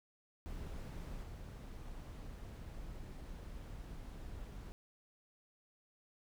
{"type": "noise with level steps", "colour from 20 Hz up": "brown", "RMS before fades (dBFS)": [-45, -48], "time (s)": [0.46, 4.72], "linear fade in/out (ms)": 0, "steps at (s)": 1.23, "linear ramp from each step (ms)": 2, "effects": []}